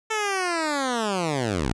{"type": "linear sweep", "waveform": "10% pulse", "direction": "down", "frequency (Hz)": [445.1, 49.22], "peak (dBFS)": -15, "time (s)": [0.1, 1.73], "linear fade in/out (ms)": 10, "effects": ["resampled to 22050 Hz"]}